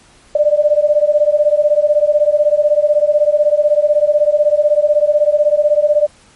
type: beating tone pair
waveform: sine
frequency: 587.3 / 603.3 Hz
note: D5 / D5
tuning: 0 / +46 cents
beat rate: 16 Hz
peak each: -12 dBFS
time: 0.35-6.07 s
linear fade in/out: 5 ms
effects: pink hiss -47 dBFS RMS until 6.35 s + MP3 48 kbps